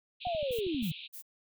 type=band-pass noise; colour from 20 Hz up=pink; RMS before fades=-45 dBFS; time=0.2-1.08 s; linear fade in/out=20 ms; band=2500 to 4000 Hz; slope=96 dB/octave
type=linear sweep; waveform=sine; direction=down; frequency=740 to 140 Hz; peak=-30 dBFS; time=0.25-0.92 s; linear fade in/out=5 ms
type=click train; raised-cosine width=5 ms; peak=-33 dBFS; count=8; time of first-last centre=0.27-0.826 s; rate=12.6 Hz
type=noise bursts; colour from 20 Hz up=violet; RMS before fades=-45 dBFS; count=3; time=0.51-1.224 s; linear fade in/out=20 ms; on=98 ms; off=210 ms
effects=none